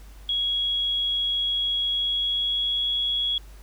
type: tone with pitch glide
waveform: sine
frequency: 3322 to 3343 Hz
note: G#7 to G#7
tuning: 0 to +11 cents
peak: -22 dBFS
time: 0.29-3.38 s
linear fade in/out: 2 ms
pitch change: +11 cents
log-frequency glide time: 1.83-2.87 s
effects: added 50 Hz sine -42 dBFS peak until 3.62 s + pink hiss -54 dBFS RMS until 3.62 s